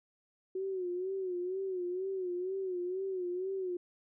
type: tone with vibrato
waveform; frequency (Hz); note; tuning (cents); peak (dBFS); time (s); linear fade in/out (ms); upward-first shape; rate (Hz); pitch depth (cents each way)
sine; 370; F#4; 0; -33; 0.55-3.77; 5; sine; 2.1; 81
effects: none